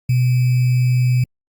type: tone with sample-and-hold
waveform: sine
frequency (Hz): 125.2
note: B2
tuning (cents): +24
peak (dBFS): -12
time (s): 0.09-1.24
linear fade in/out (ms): 5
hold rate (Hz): 2450
effects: Opus 48 kbps